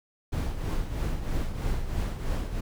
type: noise with tremolo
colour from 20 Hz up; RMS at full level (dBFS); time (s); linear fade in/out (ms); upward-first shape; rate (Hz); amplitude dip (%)
brown; -26; 0.32-2.61; 10; triangle; 3.1; 65
effects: none